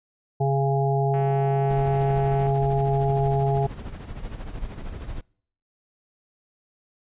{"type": "harmonic tone", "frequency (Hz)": 137.6, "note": "C#3", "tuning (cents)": -12, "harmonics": [1, 3, 5, 6], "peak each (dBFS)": [-21, -26, -28, -29], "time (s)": [0.4, 3.67], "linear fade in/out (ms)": 10}
{"type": "click train", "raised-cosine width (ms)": 0.5, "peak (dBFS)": -26, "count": 252, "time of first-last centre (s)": [1.14, 2.468], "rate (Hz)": 189}
{"type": "noise with tremolo", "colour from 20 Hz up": "brown", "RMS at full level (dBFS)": -31, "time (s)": [1.7, 5.21], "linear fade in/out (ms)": 2, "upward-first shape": "sine", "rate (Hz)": 13, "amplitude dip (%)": 60}
{"effects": ["noise-tail reverb RT60 0.6 s tail -26 dB re dry", "resampled to 8000 Hz"]}